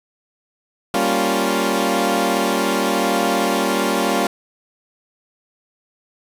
15% pulse chord, G half-diminished seventh, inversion none, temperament equal, 196 / 233.1 / 277.2 / 349.2 Hz, G3 / Bb3 / Db4 / F4, 0 / 0 / 0 / 0 cents, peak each -16 dBFS, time 0.94-4.27 s, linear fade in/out 2 ms, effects resampled to 32000 Hz + 7-bit

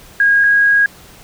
sine tone pair in turn, 1635 / 1642.4 Hz, G#6 / G#6, -28 / -20 cents, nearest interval unison, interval 8 cents, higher second, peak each -8 dBFS, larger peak neither, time 0.2-0.44 / 0.44-0.86 s, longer second, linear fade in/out 2 ms, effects pink hiss -41 dBFS RMS until 1.23 s

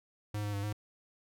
square tone with pitch steps, 104.6 / 103.3 / 100.3 / 104.9 Hz, G#2 / G#2 / G2 / G#2, +13 / -9 / +40 / +18 cents, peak -34 dBFS, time 0.34-0.728 s, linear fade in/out 5 ms, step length 97 ms, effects none

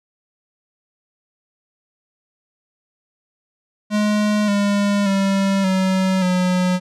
square tone with pitch steps, 210 / 202.6 / 195.48 / 188.61 / 181.97 Hz, G#3 / G#3 / G3 / F#3 / F#3, +19 / -43 / -5 / +33 / -29 cents, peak -16 dBFS, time 3.9-6.8 s, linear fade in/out 50 ms, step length 580 ms, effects low-pass 8000 Hz 12 dB/octave

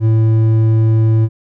sine tone with hard clipping, 111.1 Hz, A2, 17 cents sharp, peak -10 dBFS, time 0-1.29 s, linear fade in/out 50 ms, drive 6 dB, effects none

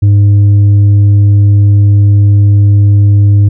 triangle tone with tanh clipping, 101.6 Hz, G#2, 38 cents flat, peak -3 dBFS, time 0.02-3.49 s, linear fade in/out 10 ms, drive 8 dB, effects none

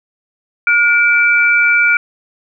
sine tone pair together, 1431 / 2327 Hz, F6 / D7, +42 / -17 cents, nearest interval minor sixth, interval 841 cents, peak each -11 dBFS, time 0.67-1.97 s, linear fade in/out 2 ms, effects none

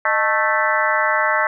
harmonic tone with a mistuned harmonic, 220 Hz, A3, in tune, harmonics 3 / 4 / 5 / 6 / 7 / 8 / 9, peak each -23 / -23 / -23 / -23 / -23 / -23 / -23 dBFS, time 0.05-1.47 s, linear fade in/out 2 ms, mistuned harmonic 3, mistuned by -120 cents, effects none

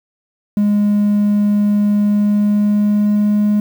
triangle tone with pitch glide, 206.5 to 208.5 Hz, G#3 to G#3, -10 to +7 cents, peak -8 dBFS, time 0.57-3.6 s, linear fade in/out 2 ms, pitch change +17 cents, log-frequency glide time 1.96-3.47 s, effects tanh soft clip ceiling -5 dBFS + 7-bit

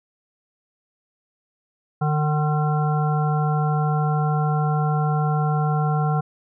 harmonic tone, 151.1 Hz, D3, 50 cents sharp, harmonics 1 / 3 / 5 / 7 / 9, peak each -19 / -31 / -26 / -33 / -31 dBFS, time 2.01-6.21 s, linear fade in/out 10 ms, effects none

